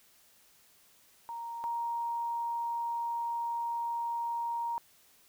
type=tone pair in turn; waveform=sine; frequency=932.3 / 936.3 Hz; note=A#5 / A#5; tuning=0 / +7 cents; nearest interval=unison; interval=7 cents; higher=second; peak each=-37 / -31 dBFS; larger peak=second; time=1.29-1.64 / 1.64-4.78 s; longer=second; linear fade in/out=0 ms; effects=white hiss -63 dBFS RMS until 5.28 s